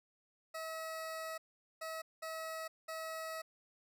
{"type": "tone bursts at uneven times", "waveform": "20% pulse", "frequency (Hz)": 643, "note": "E5", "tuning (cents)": -43, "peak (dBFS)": -36, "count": 4, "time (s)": [[0.54, 1.38], [1.81, 2.02], [2.22, 2.68], [2.88, 3.42]], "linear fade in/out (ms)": 10, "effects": []}